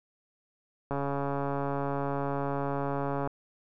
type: click train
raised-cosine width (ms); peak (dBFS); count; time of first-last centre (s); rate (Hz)
1; -18; 332; 0.91-3.274; 140
effects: none